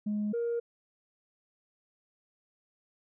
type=tone pair in turn; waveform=sine; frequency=209.2 / 469.6 Hz; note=G#3 / A#4; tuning=+13 / +13 cents; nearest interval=octave + major second; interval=1400 cents; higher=second; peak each=-27 / -27 dBFS; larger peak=neither; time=0.06-0.33 / 0.33-0.6 s; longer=neither; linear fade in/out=10 ms; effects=tanh soft clip ceiling -26 dBFS